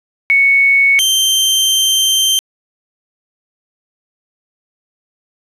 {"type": "tone pair in turn", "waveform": ["sine", "sawtooth"], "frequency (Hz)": [2217, 3135], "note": ["C#7", "G7"], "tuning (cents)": [0, -1], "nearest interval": "tritone", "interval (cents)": 599, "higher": "second", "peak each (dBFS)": -7, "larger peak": "neither", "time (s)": [[0.3, 0.99], [0.99, 2.39]], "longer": "second", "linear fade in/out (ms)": 0, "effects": ["resampled to 32000 Hz", "7-bit"]}